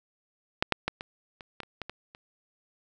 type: clicks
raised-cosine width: 0.3 ms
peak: -7 / -6 / -11 / -20 / -27 / -19 / -30 / -19 / -21 / -30 dBFS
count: 10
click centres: 0.625 / 0.723 / 0.88 / 1.009 / 1.408 / 1.603 / 1.633 / 1.817 / 1.896 / 2.149 s
effects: none